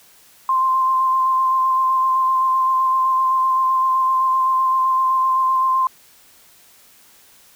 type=tone with vibrato; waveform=sine; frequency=1046.5 Hz; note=C6; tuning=in tune; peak=-14 dBFS; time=0.49-5.87 s; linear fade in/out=2 ms; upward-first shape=square; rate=7.8 Hz; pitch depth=11 cents each way; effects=white hiss -50 dBFS RMS until 7.55 s